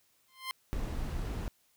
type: tone with exponential growth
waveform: 15% pulse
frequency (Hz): 1046.5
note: C6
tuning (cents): 0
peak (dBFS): -25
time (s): 0.28-0.51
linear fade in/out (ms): 0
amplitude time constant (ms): 50
type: noise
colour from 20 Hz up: brown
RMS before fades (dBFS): -35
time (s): 0.73-1.48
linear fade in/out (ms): 0
effects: white hiss -70 dBFS RMS until 1.76 s